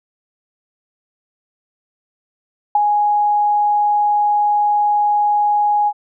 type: tone with ADSR envelope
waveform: sine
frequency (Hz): 830.6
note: G#5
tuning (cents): 0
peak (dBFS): -8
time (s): 2.75-5.93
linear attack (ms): 4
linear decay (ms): 19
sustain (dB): -4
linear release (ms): 55
effects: none